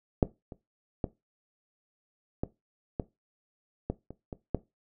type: clicks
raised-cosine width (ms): 2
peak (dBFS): -7 / -28 / -15 / -16 / -16 / -16 / -28 / -24 / -13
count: 9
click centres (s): 0.228 / 0.522 / 1.042 / 2.435 / 2.998 / 3.9 / 4.106 / 4.328 / 4.547
effects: noise-tail reverb RT60 0.2 s tail -17 dB re dry